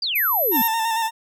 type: exponential sweep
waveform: sine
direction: down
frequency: 4937 to 215 Hz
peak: -21 dBFS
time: 0.02-0.62 s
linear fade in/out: 5 ms
type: tone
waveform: sine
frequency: 12000 Hz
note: F#9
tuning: 23 cents sharp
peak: -19 dBFS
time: 0.15-0.68 s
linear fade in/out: 10 ms
type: tone with vibrato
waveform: 40% pulse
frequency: 902 Hz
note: A5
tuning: 43 cents sharp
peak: -19 dBFS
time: 0.51-1.11 s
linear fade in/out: 50 ms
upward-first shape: square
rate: 8.8 Hz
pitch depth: 30 cents each way
effects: none